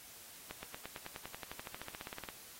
accelerating click train, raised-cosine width 0.3 ms, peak -27 dBFS, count 23, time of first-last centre 0.51-2.288 s, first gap 120 ms, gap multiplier 0.96, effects white hiss -54 dBFS RMS until 2.59 s + AAC 48 kbps

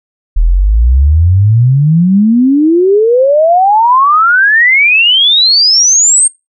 sine exponential sweep, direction up, 37.95 to 8700 Hz, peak -4 dBFS, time 0.36-6.28 s, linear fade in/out 10 ms, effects noise-tail reverb RT60 0.2 s tail -21 dB re dry

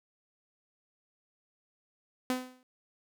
sawtooth tone with exponential decay, 254.2 Hz, C4, 50 cents flat, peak -22 dBFS, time 2.3-2.63 s, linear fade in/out 1 ms, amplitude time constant 70 ms, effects none

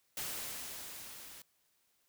white noise with level ramp, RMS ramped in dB -39 to -52 dBFS, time 0.17-1.42 s, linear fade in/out 2 ms, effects white hiss -75 dBFS RMS until 2.08 s

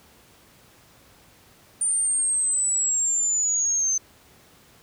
sine linear sweep, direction down, 9070 to 6180 Hz, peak -20 dBFS, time 1.81-3.98 s, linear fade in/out 5 ms, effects pink hiss -54 dBFS RMS until 4.82 s + high-pass 60 Hz 12 dB/octave

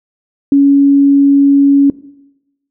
sine tone, 279.8 Hz, C#4, 16 cents sharp, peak -4 dBFS, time 0.52-1.9 s, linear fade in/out 2 ms, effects noise-tail reverb RT60 0.9 s tail -19 dB re dry

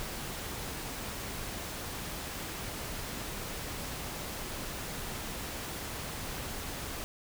pink noise, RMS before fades -39 dBFS, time 0-7.04 s, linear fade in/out 0 ms, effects none

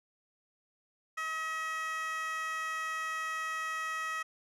15% pulse tone with high-pass filter, 638 Hz, D#5, 43 cents sharp, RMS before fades -36 dBFS, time 1.17-4.23 s, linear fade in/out 10 ms, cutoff 1500 Hz, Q 5.6, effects low-pass 11000 Hz 12 dB/octave

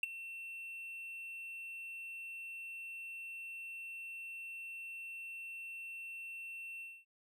triangle tone with ADSR envelope, 2700 Hz, E7, 41 cents sharp, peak -26 dBFS, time 0.03-7.05 s, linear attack 3 ms, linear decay 15 ms, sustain -16 dB, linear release 240 ms, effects none

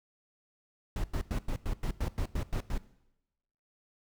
brown noise bursts, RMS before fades -31 dBFS, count 11, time 0.96-2.779 s, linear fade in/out 2 ms, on 79 ms, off 95 ms, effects noise-tail reverb RT60 0.9 s tail -18 dB re dry

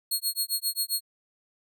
15% pulse tone with tremolo, 4300 Hz, C8, 47 cents sharp, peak -17 dBFS, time 0.11-1.01 s, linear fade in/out 5 ms, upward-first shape sine, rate 7.5 Hz, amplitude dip 100%, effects none

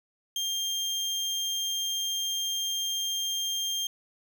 30% pulse tone, 3197 Hz, G7, 33 cents sharp, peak -25 dBFS, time 0.36-3.87 s, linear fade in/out 2 ms, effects none

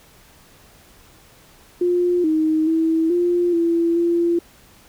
sine tone with pitch steps, 354 / 314 / 324 / 350.5 / 336.6 / 341.8 Hz, F4 / D#4 / E4 / F4 / E4 / F4, +23 / +16 / -30 / +6 / +36 / -37 cents, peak -15 dBFS, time 1.81-4.39 s, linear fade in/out 5 ms, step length 430 ms, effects pink hiss -50 dBFS RMS until 4.88 s

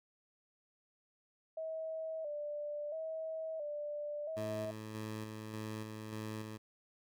sine tone with vibrato, 615 Hz, D#5, 20 cents flat, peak -38 dBFS, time 1.57-4.71 s, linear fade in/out 5 ms, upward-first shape square, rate 0.74 Hz, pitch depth 71 cents each way
15% pulse tone with tremolo, 108.6 Hz, A2, 22 cents flat, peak -34 dBFS, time 4.36-6.58 s, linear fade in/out 20 ms, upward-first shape square, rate 1.7 Hz, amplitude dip 35%
effects none

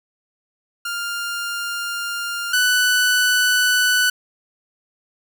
sawtooth tone pair in turn, 1401 / 1491.1 Hz, F6 / F#6, +5 / +13 cents, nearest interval minor second, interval 108 cents, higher second, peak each -20 / -11 dBFS, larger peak second, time 0.85-2.53 / 2.53-4.1 s, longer first, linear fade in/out 5 ms, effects none

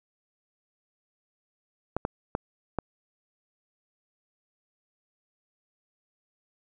clicks, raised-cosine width 1 ms, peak -13 dBFS, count 4, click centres 1.966 / 2.051 / 2.351 / 2.787 s, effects none

